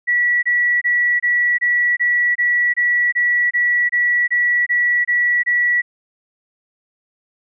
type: tone bursts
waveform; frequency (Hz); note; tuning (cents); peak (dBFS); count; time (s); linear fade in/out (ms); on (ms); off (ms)
sine; 1942; B6; -30; -13; 15; 0.07-5.82; 20; 360; 25
effects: none